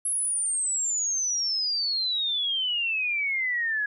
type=exponential sweep; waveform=sine; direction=down; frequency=10950 to 1661.2 Hz; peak=-24 dBFS; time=0.05-3.86 s; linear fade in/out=5 ms; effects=none